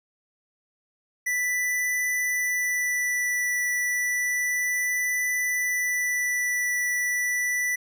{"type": "tone with vibrato", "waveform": "square", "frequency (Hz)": 1975.5, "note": "B6", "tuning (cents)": 0, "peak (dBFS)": -24, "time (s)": [1.26, 7.76], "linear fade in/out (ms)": 10, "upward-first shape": "triangle", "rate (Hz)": 0.31, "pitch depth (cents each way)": 10, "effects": []}